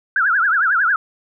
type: tone with vibrato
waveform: sine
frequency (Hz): 1480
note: F#6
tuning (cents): 0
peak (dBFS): -13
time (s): 0.16-0.96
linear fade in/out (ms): 2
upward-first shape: triangle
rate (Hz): 11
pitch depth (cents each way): 250
effects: none